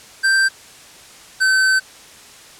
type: tone pair in turn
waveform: square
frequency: 1568 / 1534 Hz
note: G6 / G6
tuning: 0 / -38 cents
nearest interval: unison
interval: 38 cents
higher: first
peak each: -13 dBFS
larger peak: neither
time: 0.23-0.49 / 1.4-1.8 s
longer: second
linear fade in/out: 20 ms
effects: white hiss -42 dBFS RMS until 2.59 s + low-pass 9000 Hz 12 dB/octave